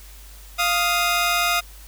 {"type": "tone pair together", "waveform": "15% pulse", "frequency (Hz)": [698.5, 1244.5], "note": ["F5", "D#6"], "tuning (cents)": [0, 0], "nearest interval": "minor seventh", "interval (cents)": 1000, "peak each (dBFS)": -15, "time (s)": [0.58, 1.61], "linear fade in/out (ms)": 20, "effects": ["added 50 Hz sine -41 dBFS peak until 1.87 s", "white hiss -47 dBFS RMS until 1.87 s"]}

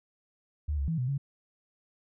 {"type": "tone with pitch steps", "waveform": "sine", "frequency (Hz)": [74.6, 69.6, 163, 125.6, 139], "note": ["D2", "C#2", "E3", "B2", "C#3"], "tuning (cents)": [28, 8, -19, 30, 5], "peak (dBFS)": -27, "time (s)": [0.68, 1.18], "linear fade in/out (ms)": 10, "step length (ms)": 100, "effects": []}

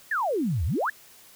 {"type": "exponential two-way sweep", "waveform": "sine", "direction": "down then up", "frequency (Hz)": [1872, 69.3, 1872], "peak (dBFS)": -23, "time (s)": [0.11, 0.9], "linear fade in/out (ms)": 5, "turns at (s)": 0.65, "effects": ["white hiss -52 dBFS RMS until 1.35 s"]}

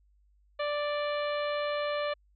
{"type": "harmonic tone", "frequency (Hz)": 587.3, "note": "D5", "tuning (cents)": 0, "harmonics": [1, 2, 3, 4, 5, 6, 7], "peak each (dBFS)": [-30, -36, -40, -42, -44, -46, -47], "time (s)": [0.59, 2.14], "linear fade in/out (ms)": 10, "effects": ["added 50 Hz sine -62 dBFS peak until 2.35 s"]}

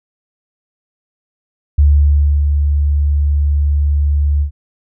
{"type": "tone with ADSR envelope", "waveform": "sine", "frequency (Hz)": 72.6, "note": "D2", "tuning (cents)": -19, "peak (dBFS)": -5, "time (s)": [1.78, 4.51], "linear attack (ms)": 8, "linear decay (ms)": 640, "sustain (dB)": -5, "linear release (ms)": 97, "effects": []}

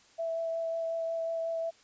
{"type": "tone with vibrato", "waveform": "sine", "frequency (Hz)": 659.3, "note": "E5", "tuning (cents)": 0, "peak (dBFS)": -30, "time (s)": [0.18, 1.71], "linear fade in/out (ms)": 20, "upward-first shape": "sine", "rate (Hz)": 5.5, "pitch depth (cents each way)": 10, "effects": ["white hiss -61 dBFS RMS until 1.83 s", "resampled to 16000 Hz"]}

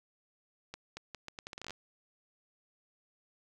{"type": "accelerating click train", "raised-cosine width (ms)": 0.2, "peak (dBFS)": -25, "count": 14, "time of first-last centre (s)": [0.74, 1.707], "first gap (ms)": 230, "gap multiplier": 0.77, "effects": []}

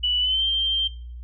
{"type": "tone with pitch glide", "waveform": "sine", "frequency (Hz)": [2960, 3154], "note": ["F#7", "G7"], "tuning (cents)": [0, 10], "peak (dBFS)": -19, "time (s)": [0.03, 0.88], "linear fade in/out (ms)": 10, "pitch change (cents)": 110, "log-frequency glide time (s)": [0.2, 0.44], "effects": ["noise-tail reverb RT60 0.5 s tail -19 dB re dry", "added 60 Hz sine -34 dBFS peak until 1.23 s"]}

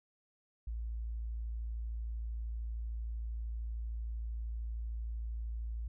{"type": "tone", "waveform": "sine", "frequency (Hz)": 56.5, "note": "A1", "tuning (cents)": 47, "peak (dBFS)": -36, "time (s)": [0.67, 5.88], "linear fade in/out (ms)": 5, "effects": []}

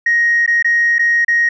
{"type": "tone with dropouts", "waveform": "sine", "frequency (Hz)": 1876, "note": "A#6", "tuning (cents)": 11, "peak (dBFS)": -9, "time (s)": [0.06, 1.49], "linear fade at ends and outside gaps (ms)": 5, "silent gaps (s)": [[0.463, 0.476], [0.626, 0.645], [0.984, 0.992], [1.248, 1.281]], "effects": ["tanh soft clip ceiling -6 dBFS"]}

